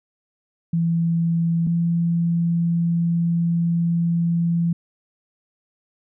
sine tone pair in turn, 167.2 / 169.24 Hz, E3 / E3, +25 / +46 cents, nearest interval unison, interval 21 cents, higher second, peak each -17 dBFS, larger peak neither, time 0.73-1.67 / 1.67-4.73 s, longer second, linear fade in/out 5 ms, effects none

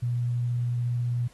sine tone, 121 Hz, B2, 35 cents flat, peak -24 dBFS, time 0.02-1.28 s, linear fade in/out 10 ms, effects pink hiss -58 dBFS RMS until 1.33 s + AAC 32 kbps

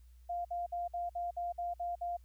sine tone bursts, 698.5 Hz, F5, in tune, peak -34 dBFS, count 9, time 0.29-2.17 s, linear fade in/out 10 ms, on 160 ms, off 55 ms, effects added 60 Hz sine -55 dBFS peak until 2.24 s + white hiss -75 dBFS RMS until 2.24 s

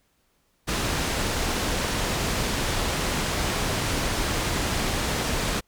pink low-pass noise, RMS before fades -26 dBFS, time 0.67-5.61 s, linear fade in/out 20 ms, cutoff 8600 Hz, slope 12 dB/octave, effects pink hiss -68 dBFS RMS until 5.67 s

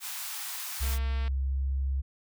white high-pass noise, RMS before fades -37 dBFS, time 0-0.99 s, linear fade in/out 50 ms, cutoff 750 Hz, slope 48 dB/octave
sine tone with pitch glide, 66.9 to 67.33 Hz, C2 to C#2, +39 to -50 cents, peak -26 dBFS, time 0.8-2.02 s, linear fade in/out 20 ms, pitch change +11 cents, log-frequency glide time 1.44-1.6 s
click train, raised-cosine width 0.3 ms, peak -28 dBFS, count 103, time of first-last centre 0.83-1.279 s, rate 227 Hz
effects none

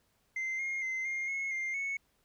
sine tone with pitch steps, 2078 / 2135 / 2068 / 2122 / 2176 / 2106 / 2207 Hz, C7 / C7 / C7 / C7 / C#7 / C7 / C#7, -12 / +34 / -21 / +24 / -33 / +11 / -8 cents, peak -30 dBFS, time 0.36-1.97 s, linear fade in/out 5 ms, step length 230 ms, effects tanh soft clip ceiling -31 dBFS + pink hiss -73 dBFS RMS until 2.24 s

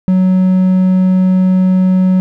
triangle tone, 185.7 Hz, F#3, 7 cents sharp, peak -5 dBFS, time 0.08-2.2 s, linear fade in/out 0 ms, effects none

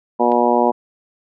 harmonic tone, 120.6 Hz, B2, 41 cents flat, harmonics 2 / 3 / 4 / 5 / 6 / 7 / 8, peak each -20 / -20 / -20 / -20 / -20 / -20 / -20 dBFS, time 0.19-0.72 s, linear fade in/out 20 ms
clicks, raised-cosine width 0.3 ms, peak -22 / -30 dBFS, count 2, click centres 0.319 / 0.323 s
effects none

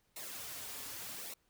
white noise with flanger, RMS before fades -45 dBFS, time 0.16-1.34 s, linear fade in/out 5 ms, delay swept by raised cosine 0.62 to 6.12 ms, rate 0.85 Hz, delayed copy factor -0.65, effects pink hiss -75 dBFS RMS until 1.49 s

